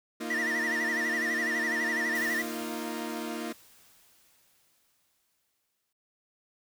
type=chord; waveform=sawtooth; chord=Bb suspended fourth; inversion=none; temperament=equal with one note detuned; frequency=233.1 / 311.1 / 346.2 Hz; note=Bb3 / Eb4 / F4; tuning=0 / 0 / -15 cents; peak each=-33 / -34 / -35 dBFS; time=0.2-3.53 s; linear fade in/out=10 ms
type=tone with vibrato; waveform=triangle; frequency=1870 Hz; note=A#6; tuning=5 cents sharp; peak=-26 dBFS; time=0.3-2.42 s; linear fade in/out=5 ms; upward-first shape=sine; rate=12 Hz; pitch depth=98 cents each way
type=noise with exponential decay; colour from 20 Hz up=white; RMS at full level=-41 dBFS; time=2.15-5.93 s; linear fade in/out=5 ms; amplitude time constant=820 ms
effects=none